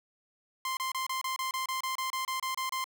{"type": "tone bursts", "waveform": "sawtooth", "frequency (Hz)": 1046, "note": "C6", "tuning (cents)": -1, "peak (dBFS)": -27, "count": 15, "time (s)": [0.65, 2.842], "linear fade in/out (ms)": 2, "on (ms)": 120, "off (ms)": 28, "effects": ["10-bit"]}